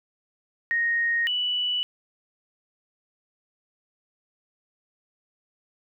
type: tone pair in turn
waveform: sine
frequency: 1864.7 / 2960 Hz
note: A#6 / F#7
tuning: 0 / 0 cents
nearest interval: minor sixth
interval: 800 cents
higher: second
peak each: -21 / -23 dBFS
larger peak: first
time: 0.71-1.27 / 1.27-1.83 s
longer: neither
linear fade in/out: 0 ms
effects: none